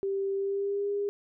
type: tone with pitch glide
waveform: sine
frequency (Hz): 392 to 405.4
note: G4 to G#4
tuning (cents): 0 to -42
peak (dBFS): -27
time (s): 0.03-1.09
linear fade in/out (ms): 0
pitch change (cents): +58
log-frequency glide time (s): 0.35-0.9
effects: none